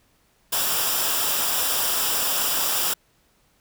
white noise with comb filter, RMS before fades -23 dBFS, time 0.52-2.94 s, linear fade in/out 10 ms, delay 0.47 ms, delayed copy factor -0.6, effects pink hiss -63 dBFS RMS until 3.6 s

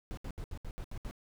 brown noise bursts, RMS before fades -40 dBFS, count 8, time 0.11-1.111 s, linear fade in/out 0 ms, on 63 ms, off 71 ms, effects none

